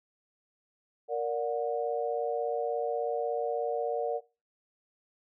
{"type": "chord", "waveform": "sine", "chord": "Bb augmented", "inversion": "none", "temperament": "just", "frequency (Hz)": [466.2, 582.7, 728.4], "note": ["Bb4", "D5", "F#5"], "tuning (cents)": [0, -14, -27], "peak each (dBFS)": [-31, -33, -34], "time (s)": [1.08, 4.21], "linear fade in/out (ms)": 50, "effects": ["noise-tail reverb RT60 0.3 s tail -21 dB re dry"]}